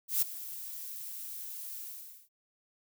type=noise with ADSR envelope; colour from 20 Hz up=violet; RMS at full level=-26 dBFS; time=0.08-2.29 s; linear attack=140 ms; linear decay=11 ms; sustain=-16 dB; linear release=480 ms; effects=none